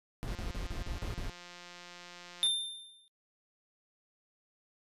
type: noise bursts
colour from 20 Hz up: brown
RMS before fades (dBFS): -37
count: 7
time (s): 0.23-1.298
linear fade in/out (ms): 0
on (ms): 120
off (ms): 38
type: click train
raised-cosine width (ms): 0.2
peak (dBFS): -32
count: 386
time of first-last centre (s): 0.28-2.468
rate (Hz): 176
type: tone with exponential decay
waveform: square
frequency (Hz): 3593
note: A7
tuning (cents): +36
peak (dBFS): -24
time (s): 2.43-3.08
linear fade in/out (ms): 0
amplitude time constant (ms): 140
effects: noise-tail reverb RT60 0.1 s tail -26 dB re dry + resampled to 32000 Hz